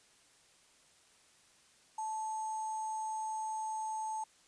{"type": "tone with sample-and-hold", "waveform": "sine", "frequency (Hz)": 875, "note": "A5", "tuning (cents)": -10, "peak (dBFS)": -35, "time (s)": [1.98, 4.24], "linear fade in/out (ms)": 5, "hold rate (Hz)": 7350, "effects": ["white hiss -65 dBFS RMS until 4.47 s", "resampled to 22050 Hz"]}